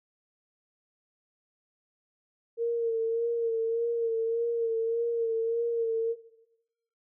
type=tone with vibrato; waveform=sine; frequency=460 Hz; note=A#4; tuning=23 cents flat; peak=-25 dBFS; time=2.57-6.16 s; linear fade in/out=50 ms; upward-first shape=sine; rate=1.7 Hz; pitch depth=34 cents each way; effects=noise-tail reverb RT60 1.0 s tail -18 dB re dry